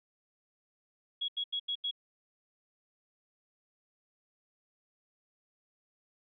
sine tone bursts, 3330 Hz, G#7, 4 cents sharp, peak -31 dBFS, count 5, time 1.21-1.912 s, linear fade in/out 10 ms, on 74 ms, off 83 ms, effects none

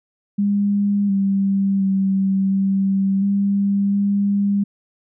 sine tone with pitch steps, 202.5 / 196.1 / 193.2 / 194.4 / 199.5 / 201 Hz, G#3 / G3 / G3 / G3 / G3 / G3, -43 / +1 / -25 / -14 / +31 / +44 cents, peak -15 dBFS, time 0.38-4.64 s, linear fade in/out 10 ms, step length 710 ms, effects none

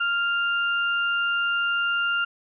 sine tone pair together, 1397 / 2794 Hz, F6 / F7, 0 / 0 cents, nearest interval octave, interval 1200 cents, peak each -22 / -28 dBFS, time 0-2.25 s, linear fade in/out 10 ms, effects none

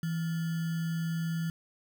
sine tone with sample-and-hold, 164.81 Hz, E3, in tune, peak -29 dBFS, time 0.03-1.5 s, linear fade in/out 2 ms, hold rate 1575 Hz, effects none

